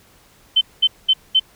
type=tone bursts; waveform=sine; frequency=3075 Hz; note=G7; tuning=34 cents flat; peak=-10 dBFS; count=4; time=0.56-1.398 s; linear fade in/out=10 ms; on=52 ms; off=210 ms; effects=pink hiss -52 dBFS RMS until 1.55 s